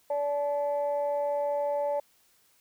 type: tone pair together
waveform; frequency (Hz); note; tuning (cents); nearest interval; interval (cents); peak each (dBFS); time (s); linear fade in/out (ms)
sine; 577 / 866; D5 / A5; -31 / -28; perfect fifth; 703; -26 / -32; 0.1-2; 5
effects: tanh soft clip ceiling -20 dBFS + white hiss -65 dBFS RMS until 2.6 s